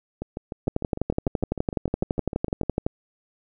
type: two click trains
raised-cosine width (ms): 2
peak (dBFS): -9 / -17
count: 27 / 17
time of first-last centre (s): 0.68-2.865 / 0.22-2.633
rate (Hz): 11.9 / 6.63
effects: none